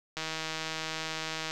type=click train; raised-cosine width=0.2 ms; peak=-17 dBFS; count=214; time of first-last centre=0.17-1.51 s; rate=159 Hz; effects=none